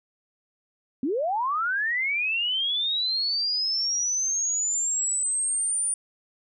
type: linear sweep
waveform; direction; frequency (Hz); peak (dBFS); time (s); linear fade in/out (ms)
sine; up; 238.4 to 9397; -23; 1.03-5.94; 2
effects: none